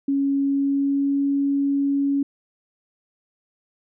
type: tone with pitch glide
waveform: sine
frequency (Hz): 277.2 to 279.6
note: C#4 to C#4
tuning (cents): 0 to +15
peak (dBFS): -18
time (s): 0.08-2.23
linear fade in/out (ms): 5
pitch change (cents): +15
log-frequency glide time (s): 0.44-1.24
effects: none